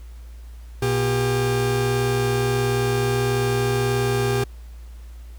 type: tone pair together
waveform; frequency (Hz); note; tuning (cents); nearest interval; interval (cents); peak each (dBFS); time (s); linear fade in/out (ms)
40% pulse; 120.51 / 400; B2 / G4; -42 / +35; octave + major sixth; 2077; -21; 0.82-4.44; 5
effects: added 58 Hz sine -36 dBFS peak until 5.38 s + pink hiss -55 dBFS RMS until 5.38 s